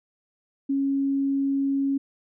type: tone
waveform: sine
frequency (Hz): 275.2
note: C#4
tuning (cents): -12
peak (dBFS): -21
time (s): 0.69-1.98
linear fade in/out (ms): 10
effects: none